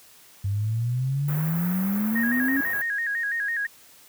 sine exponential sweep, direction up, 96.9 to 279.7 Hz, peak -22 dBFS, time 0.44-2.61 s, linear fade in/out 5 ms
white band-stop noise, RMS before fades -34 dBFS, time 1.28-2.82 s, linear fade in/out 5 ms, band 1800 to 14000 Hz, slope 24 dB/octave
sine tone with vibrato, 1750 Hz, A6, 10 cents flat, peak -24 dBFS, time 2.15-3.67 s, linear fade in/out 10 ms, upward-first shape square, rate 6 Hz, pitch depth 100 cents each way
effects white hiss -52 dBFS RMS until 4.08 s + high-pass 60 Hz 12 dB/octave

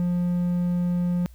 triangle tone, 176.4 Hz, F3, 18 cents sharp, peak -19 dBFS, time 0-1.26 s, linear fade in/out 0 ms, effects added 60 Hz sine -44 dBFS peak until 1.34 s + white hiss -61 dBFS RMS until 1.34 s

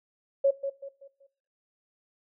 sine tone with echo, 551 Hz, C#5, 11 cents flat, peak -18 dBFS, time 0.44-0.51 s, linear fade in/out 10 ms, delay 190 ms, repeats 4, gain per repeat -9 dB, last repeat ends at 1.27 s, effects noise-tail reverb RT60 0.6 s tail -20 dB re dry

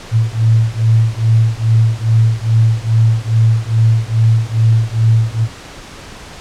sine beating tone pair, 111.3 / 113.7 Hz, A2 / A#2, +20 / -43 cents, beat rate 2.4 Hz, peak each -12 dBFS, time 0.11-5.48 s, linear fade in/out 50 ms, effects pink hiss -33 dBFS RMS until 6.4 s + low-pass 7000 Hz 12 dB/octave

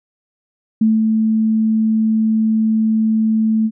sine tone with ADSR envelope, 220 Hz, A3, in tune, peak -9 dBFS, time 0.81-3.71 s, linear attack 6 ms, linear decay 190 ms, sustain -3 dB, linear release 54 ms, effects none

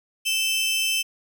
sawtooth tone pair together, 2632 / 3089 Hz, E7 / G7, -3 / -26 cents, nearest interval minor third, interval 277 cents, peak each -21 dBFS, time 0.25-1.03 s, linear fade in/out 20 ms, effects none

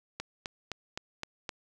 click train, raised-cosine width 0.2 ms, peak -18 dBFS, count 6, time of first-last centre 0.2-1.492 s, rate 3.87 Hz, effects none

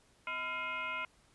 sine tone with frequency modulation, 1760 Hz, A6, in tune, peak -35 dBFS, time 0.27-1.05 s, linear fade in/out 2 ms, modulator 375 Hz, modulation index 2.4, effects pink hiss -67 dBFS RMS until 1.34 s + resampled to 24000 Hz

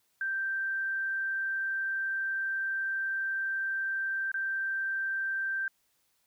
sine tone with dropouts, 1568 Hz, G6, in tune, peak -29 dBFS, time 0.21-5.68 s, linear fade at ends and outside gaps 2 ms, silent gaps 4.317-4.342 s, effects white hiss -73 dBFS RMS until 6.26 s

